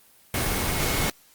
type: tone in noise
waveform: sine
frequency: 2178 Hz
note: C#7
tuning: 31 cents flat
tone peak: -35 dBFS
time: 0.34-1.1 s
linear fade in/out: 2 ms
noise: pink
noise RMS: -25 dBFS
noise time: 0.34-1.1 s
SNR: -13 dB
effects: white hiss -56 dBFS RMS until 1.34 s + Opus 24 kbps